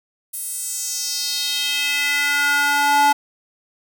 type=tone with high-pass filter sweep; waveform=square; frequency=287.8 Hz; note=D4; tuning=35 cents flat; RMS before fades=-20 dBFS; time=0.33-3.13 s; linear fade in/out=10 ms; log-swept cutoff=11000 to 790 Hz; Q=2.7; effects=none